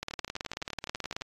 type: two click trains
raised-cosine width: 0.2 ms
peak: -22 / -16 dBFS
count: 14 / 23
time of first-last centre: 0.11-1.212 / 0.03-1.219 s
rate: 11.8 / 18.5 Hz
effects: AAC 32 kbps